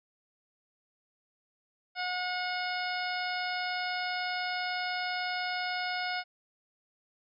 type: harmonic tone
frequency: 726 Hz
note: F#5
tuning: 33 cents flat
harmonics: 1 / 2 / 3 / 4 / 5 / 6 / 7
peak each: -35 / -36 / -38 / -43 / -45 / -43 / -41 dBFS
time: 1.95-6.24 s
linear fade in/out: 50 ms
effects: none